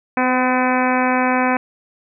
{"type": "harmonic tone with a mistuned harmonic", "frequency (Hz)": 253.6, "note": "B3", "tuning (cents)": 46, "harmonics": [1, 2, 3, 4, 5, 6, 7, 8, 9, 10], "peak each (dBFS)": [-19, -23, -21, -22, -28, -25, -27, -31, -27, -30], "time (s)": [0.17, 1.57], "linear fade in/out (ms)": 2, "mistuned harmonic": 2, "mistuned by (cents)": 17, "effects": []}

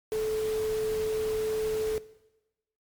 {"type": "tone in noise", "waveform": "sine", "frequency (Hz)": 435.2, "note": "A4", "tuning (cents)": -19, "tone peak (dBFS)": -26, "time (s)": [0.12, 1.98], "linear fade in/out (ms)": 0, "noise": "pink", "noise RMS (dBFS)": -41, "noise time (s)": [0.12, 1.98], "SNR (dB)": 12, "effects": ["noise-tail reverb RT60 1.0 s tail -18 dB re dry", "MP3 96 kbps"]}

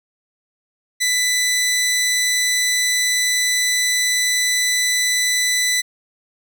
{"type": "tone", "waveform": "15% pulse", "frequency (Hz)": 1991, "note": "B6", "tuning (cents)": 14, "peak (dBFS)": -10, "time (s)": [1, 5.82], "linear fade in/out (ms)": 20, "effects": []}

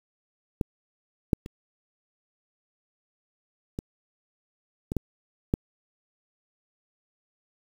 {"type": "clicks", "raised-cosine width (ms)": 3, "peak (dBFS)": [-12, -7, -25, -18, -16, -13, -9], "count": 7, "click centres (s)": [0.612, 1.332, 1.461, 3.789, 4.919, 4.967, 5.539], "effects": ["7-bit"]}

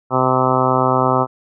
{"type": "harmonic tone", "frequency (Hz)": 129.1, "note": "C3", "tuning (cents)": -23, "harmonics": [1, 2, 3, 4, 5, 6, 7, 8, 9, 10], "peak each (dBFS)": [-22, -22, -22, -22, -22, -22, -22, -22, -22, -22], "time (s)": [0.1, 1.27], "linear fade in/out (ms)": 50, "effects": []}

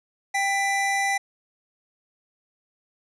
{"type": "tone pair together", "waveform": "square", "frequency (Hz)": [790, 1990.7], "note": ["G5", "B6"], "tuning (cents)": [13, 13], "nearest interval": "octave + major third", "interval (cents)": 1600, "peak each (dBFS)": -25, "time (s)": [0.34, 1.18], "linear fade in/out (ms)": 10, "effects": ["resampled to 22050 Hz", "9-bit"]}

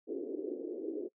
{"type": "band-pass noise", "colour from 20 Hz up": "white", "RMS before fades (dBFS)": -39, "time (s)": [0.07, 1.09], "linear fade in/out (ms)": 20, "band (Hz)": [300, 440], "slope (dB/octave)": 48, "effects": ["noise-tail reverb RT60 0.1 s tail -23 dB re dry"]}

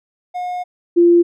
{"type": "tone pair in turn", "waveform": ["triangle", "sine"], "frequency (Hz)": [720, 344.9], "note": ["F#5", "F4"], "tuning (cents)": [-47, -22], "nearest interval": "octave + minor second", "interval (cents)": 1275, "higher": "first", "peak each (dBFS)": [-19, -7], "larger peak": "second", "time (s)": [[0.34, 0.64], [0.96, 1.23]], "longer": "first", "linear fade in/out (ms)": 20, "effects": []}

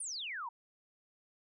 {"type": "exponential sweep", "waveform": "sine", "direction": "down", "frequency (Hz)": [9956, 894], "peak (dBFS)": -38, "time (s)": [0, 0.49], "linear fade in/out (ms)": 5, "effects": []}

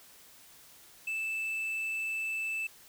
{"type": "tone", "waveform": "triangle", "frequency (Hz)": 2637, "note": "E7", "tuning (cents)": 0, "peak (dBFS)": -30, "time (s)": [1.07, 2.67], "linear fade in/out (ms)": 5, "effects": ["white hiss -56 dBFS RMS until 2.88 s"]}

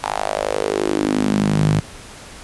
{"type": "tone with high-pass filter sweep", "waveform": "sawtooth", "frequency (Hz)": 51.5, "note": "G#1", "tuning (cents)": -14, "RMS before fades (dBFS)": -19, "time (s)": [0.03, 1.8], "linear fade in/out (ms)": 5, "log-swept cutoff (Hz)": [870, 130], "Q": 4.1, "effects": ["pink hiss -38 dBFS RMS until 2.43 s", "resampled to 24000 Hz"]}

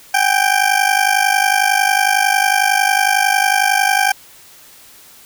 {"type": "ring-modulated tone", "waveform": "20% pulse", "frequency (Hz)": 786, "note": "G5", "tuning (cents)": 4, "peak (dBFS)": -4, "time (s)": [0.14, 4.12], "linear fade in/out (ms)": 0, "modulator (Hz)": 25.5, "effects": ["white hiss -43 dBFS RMS until 5.25 s"]}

